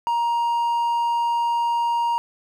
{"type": "tone", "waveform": "triangle", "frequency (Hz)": 940, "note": "A#5", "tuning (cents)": 14, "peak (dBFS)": -17, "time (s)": [0.07, 2.18], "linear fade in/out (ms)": 0, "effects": []}